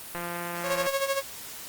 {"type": "click train", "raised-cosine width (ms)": 0.5, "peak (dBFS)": -19, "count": 125, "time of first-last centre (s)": [0.15, 0.867], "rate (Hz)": 173}
{"type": "tone with tremolo", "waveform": "sawtooth", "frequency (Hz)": 548, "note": "C#5", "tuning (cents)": -20, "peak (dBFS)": -19, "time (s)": [0.63, 1.23], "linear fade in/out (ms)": 50, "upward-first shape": "sine", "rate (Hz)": 13, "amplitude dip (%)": 70}
{"effects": ["white hiss -41 dBFS RMS until 1.68 s", "Opus 32 kbps"]}